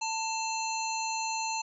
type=harmonic tone with a mistuned harmonic; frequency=890 Hz; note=A5; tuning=20 cents sharp; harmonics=1 / 3 / 5 / 7 / 8; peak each=-32 / -37 / -39 / -40 / -41 dBFS; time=0.01-1.62 s; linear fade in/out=10 ms; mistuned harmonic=5; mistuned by=-110 cents; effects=none